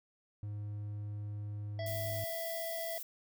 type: tone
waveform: triangle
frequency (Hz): 103.83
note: G#2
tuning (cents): 0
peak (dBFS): -36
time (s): 0.43-2.24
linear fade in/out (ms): 0
type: harmonic tone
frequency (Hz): 662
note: E5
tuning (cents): +7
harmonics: 1 / 3 / 5 / 7 / 8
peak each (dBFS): -38 / -48 / -52 / -55 / -56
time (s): 1.79-2.98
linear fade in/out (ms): 2
type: noise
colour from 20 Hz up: violet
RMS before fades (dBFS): -43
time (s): 1.86-3.03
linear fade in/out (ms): 5
effects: none